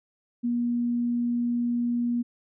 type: tone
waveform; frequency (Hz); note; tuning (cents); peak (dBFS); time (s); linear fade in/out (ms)
sine; 239.4; A#3; +46; -23; 0.43-2.23; 20
effects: none